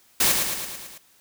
white noise with echo, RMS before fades -19 dBFS, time 0.2-0.32 s, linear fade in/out 5 ms, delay 110 ms, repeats 6, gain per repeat -4 dB, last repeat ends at 0.98 s, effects white hiss -58 dBFS RMS until 1.2 s

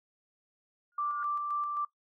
sine tone with exponential growth, 1425 Hz, F6, 34 cents sharp, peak -34 dBFS, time 0.92-1.23 s, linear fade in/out 1 ms, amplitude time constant 67 ms
sine tone with tremolo, 1174.7 Hz, D6, in tune, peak -29 dBFS, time 0.98-1.85 s, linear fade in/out 5 ms, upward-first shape square, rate 3.8 Hz, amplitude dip 30%
effects noise-tail reverb RT60 0.1 s tail -18 dB re dry

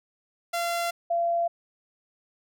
sawtooth / sine tone pair in turn, 686 / 683.3 Hz, F5 / F5, -31 / -38 cents, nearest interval unison, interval 7 cents, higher first, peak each -22 dBFS, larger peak neither, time 0.53-0.91 / 1.1-1.48 s, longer neither, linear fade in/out 10 ms, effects none

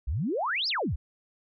sine exponential two-way sweep, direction up then down, 54.6 to 5450 to 54.6 Hz, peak -26 dBFS, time 0.07-0.96 s, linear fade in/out 10 ms, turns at 0.68 s, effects none

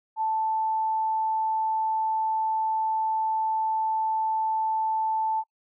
sine tone, 880 Hz, A5, in tune, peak -23 dBFS, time 0.16-5.44 s, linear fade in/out 50 ms, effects noise-tail reverb RT60 0.1 s tail -23 dB re dry

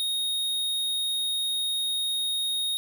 square tone, 3729 Hz, A#7, in tune, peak -26 dBFS, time 0-2.77 s, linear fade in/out 0 ms, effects none

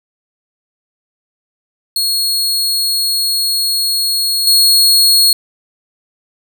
sawtooth tone with level steps, 4320 Hz, C#8, 45 cents flat, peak -10 / -4 dBFS, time 1.96-5.33 s, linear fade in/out 2 ms, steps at 4.47 s, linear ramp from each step 2 ms, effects none

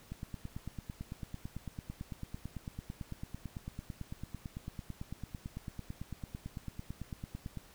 click train, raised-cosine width 5 ms, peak -28 dBFS, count 68, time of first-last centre 0.12-7.573 s, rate 8.99 Hz, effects pink hiss -59 dBFS RMS until 7.74 s

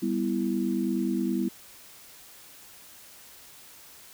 sine chord, E minor, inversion first, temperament just, 197.78 / 247.2 / 329.6 Hz, G3 / B3 / E4, +16 / +2 / 0 cents, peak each -29 / -29 / -29 dBFS, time 0.02-1.49 s, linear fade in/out 10 ms, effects white hiss -50 dBFS RMS until 4.13 s

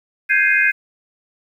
sine chord, Ab major seventh, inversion third, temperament equal with one note detuned, 1568 / 1661.2 / 2104 / 2489 Hz, G6 / Ab6 / C7 / Eb7, 0 / 0 / +9 / 0 cents, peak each -18 dBFS, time 0.29-0.72 s, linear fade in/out 20 ms, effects 8-bit

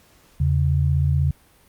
sine tone pair together, 82.4 / 138.65 Hz, E2 / C#3, 0 / +1 cents, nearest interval major sixth, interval 901 cents, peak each -19 dBFS, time 0.4-1.31 s, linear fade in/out 5 ms, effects pink hiss -55 dBFS RMS until 1.68 s + Opus 48 kbps

